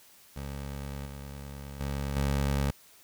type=tone with level steps; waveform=20% pulse; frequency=69.7 Hz; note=C#2; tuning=10 cents sharp; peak=-31 / -35 / -26 / -21 dBFS; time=0.36-2.71 s; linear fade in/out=5 ms; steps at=1.06 / 1.8 / 2.16 s; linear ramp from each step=5 ms; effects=white hiss -57 dBFS RMS until 3.03 s